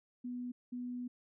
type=tone bursts at uneven times; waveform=sine; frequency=246.4 Hz; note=B3; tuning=4 cents flat; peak=-38 dBFS; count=2; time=0.24-0.52 / 0.72-1.08 s; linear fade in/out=10 ms; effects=none